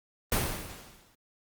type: noise with exponential decay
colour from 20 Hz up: pink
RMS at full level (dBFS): -25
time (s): 0.32-1.15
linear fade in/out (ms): 2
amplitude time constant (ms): 180
effects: Opus 32 kbps

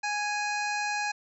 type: harmonic tone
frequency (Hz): 830.6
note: G#5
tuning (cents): 0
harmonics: 1 / 2 / 3 / 5 / 6 / 7 / 8 / 9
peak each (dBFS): -31 / -33 / -34 / -40 / -46 / -44 / -45 / -47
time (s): 0.03-1.12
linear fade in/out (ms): 10
effects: none

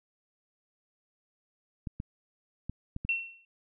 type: clicks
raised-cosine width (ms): 5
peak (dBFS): -23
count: 5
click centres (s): 1.872 / 2.001 / 2.696 / 2.964 / 3.05
type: tone with exponential decay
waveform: sine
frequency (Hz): 2714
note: E7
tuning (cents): +50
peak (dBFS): -23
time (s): 3.09-3.45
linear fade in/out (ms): 2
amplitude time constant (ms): 78
effects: none

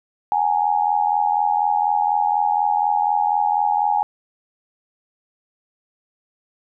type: tone with amplitude modulation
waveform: sine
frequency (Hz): 830.6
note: G#5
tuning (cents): 0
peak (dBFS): -12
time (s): 0.32-4.03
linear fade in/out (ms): 0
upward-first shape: sine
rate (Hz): 84.1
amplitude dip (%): 85
effects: none

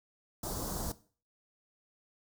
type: band-stop noise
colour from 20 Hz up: pink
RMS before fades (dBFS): -37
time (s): 0.43-0.92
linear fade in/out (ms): 5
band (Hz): 1200 to 4800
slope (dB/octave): 24
effects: noise-tail reverb RT60 0.4 s tail -17 dB re dry

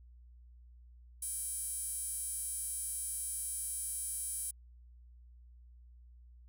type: tone with high-pass filter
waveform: sawtooth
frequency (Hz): 784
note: G5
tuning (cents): 0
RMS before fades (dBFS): -39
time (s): 1.22-4.51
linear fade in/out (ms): 5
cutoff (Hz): 9800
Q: 5.9
effects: added 60 Hz sine -54 dBFS peak until 6.48 s

